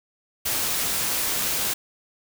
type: noise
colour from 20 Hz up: white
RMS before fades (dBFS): -25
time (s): 0.45-1.74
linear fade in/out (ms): 10
effects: none